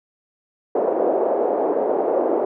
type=band-pass noise; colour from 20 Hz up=white; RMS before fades=-20 dBFS; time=0.75-2.45 s; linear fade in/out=5 ms; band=360 to 610 Hz; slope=24 dB/octave; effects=none